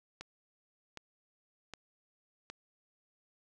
click train, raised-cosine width 0.2 ms, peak -26 dBFS, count 4, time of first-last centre 0.21-2.5 s, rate 1.31 Hz, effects none

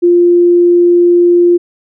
sine tone, 349.2 Hz, F4, in tune, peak -4 dBFS, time 0.02-1.58 s, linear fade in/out 20 ms, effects none

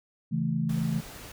sine chord, A major, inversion first, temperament just, 137.5 / 165 / 220 Hz, C#3 / E3 / A3, -14 / +2 / 0 cents, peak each -31 / -28 / -30 dBFS, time 0.31-1.01 s, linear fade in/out 20 ms
pink noise, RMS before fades -44 dBFS, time 0.69-1.32 s, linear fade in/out 5 ms
effects none

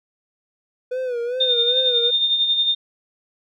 triangle tone with vibrato, 493.1 Hz, B4, 3 cents flat, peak -20 dBFS, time 0.91-2.11 s, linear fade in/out 10 ms, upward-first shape sine, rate 2.5 Hz, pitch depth 85 cents each way
sine tone with tremolo, 3634 Hz, A#7, 45 cents flat, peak -14 dBFS, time 1.4-2.75 s, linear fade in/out 10 ms, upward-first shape sine, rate 11 Hz, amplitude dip 50%
effects none

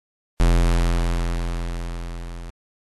square tone with level ramp, 42.76 Hz, F1, 36 cents flat, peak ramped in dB -13 to -33 dBFS, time 0.4-2.5 s, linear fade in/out 0 ms, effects AAC 32 kbps

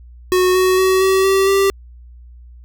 square tone with pitch steps, 366.8 / 371.7 / 376.7 / 381.7 / 386.8 / 392 Hz, F#4 / F#4 / F#4 / G4 / G4 / G4, -15 / +8 / +31 / -46 / -23 / 0 cents, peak -12 dBFS, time 0.32-1.7 s, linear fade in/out 0 ms, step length 230 ms, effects added 60 Hz sine -37 dBFS peak until 2.64 s

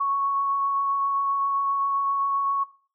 sine tone with vibrato, 1108.7 Hz, C#6, in tune, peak -21 dBFS, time 0-2.64 s, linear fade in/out 10 ms, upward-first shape triangle, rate 7.6 Hz, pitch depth 9 cents each way, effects noise-tail reverb RT60 0.4 s tail -17 dB re dry

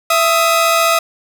sawtooth tone pair together, 666.4 / 1258 Hz, E5 / D#6, +19 / +19 cents, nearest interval major seventh, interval 1100 cents, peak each -10 dBFS, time 0.1-0.99 s, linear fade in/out 5 ms, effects none

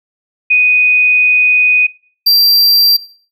sine / square tone pair in turn, 2489 / 4715 Hz, D#7 / D8, 0 / +6 cents, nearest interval major seventh, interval 1106 cents, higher second, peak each -6 dBFS, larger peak neither, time 0.5-1.87 / 2.26-2.97 s, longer first, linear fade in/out 10 ms, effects noise-tail reverb RT60 0.5 s tail -22 dB re dry

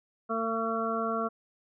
harmonic tone, 225.9 Hz, A3, 46 cents sharp, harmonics 1 / 2 / 3 / 5 / 6, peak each -34 / -34 / -34 / -34 / -34 dBFS, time 0.29-1.29 s, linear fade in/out 20 ms, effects none

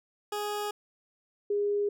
20% pulse / sine tone pair in turn, 415.3 / 409.3 Hz, G#4 / G#4, 0 / -25 cents, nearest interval unison, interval 25 cents, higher first, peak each -26 / -25 dBFS, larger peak second, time 0.32-0.71 / 1.5-1.89 s, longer neither, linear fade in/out 5 ms, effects none

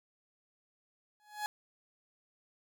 30% pulse tone with exponential growth, 841 Hz, G#5, 22 cents sharp, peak -28 dBFS, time 1.2-1.46 s, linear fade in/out 0 ms, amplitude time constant 56 ms, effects none

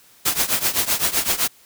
white noise with tremolo, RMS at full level -17 dBFS, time 0.25-1.48 s, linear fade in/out 10 ms, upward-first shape triangle, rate 7.8 Hz, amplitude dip 90%, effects white hiss -52 dBFS RMS until 1.65 s

